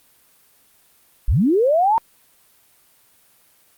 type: linear sweep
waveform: sine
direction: up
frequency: 30.87 to 932 Hz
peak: -13 dBFS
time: 1.28-1.98 s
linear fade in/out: 0 ms
effects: white hiss -56 dBFS RMS until 3.77 s + Opus 32 kbps